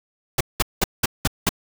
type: noise bursts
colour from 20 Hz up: pink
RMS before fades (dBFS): -18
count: 6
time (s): 0.38-1.492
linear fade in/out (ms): 5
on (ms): 27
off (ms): 190
effects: none